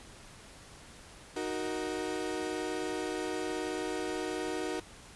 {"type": "chord", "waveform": "35% pulse", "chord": "D# minor", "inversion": "none", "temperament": "equal with one note detuned", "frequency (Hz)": [311.1, 370, 468.3], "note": ["D#4", "F#4", "A#4"], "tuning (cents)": [0, 0, 8], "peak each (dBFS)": [-36, -35, -37], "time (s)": [1.36, 4.8], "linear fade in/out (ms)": 5, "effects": ["pink hiss -52 dBFS RMS until 5.15 s", "resampled to 24000 Hz"]}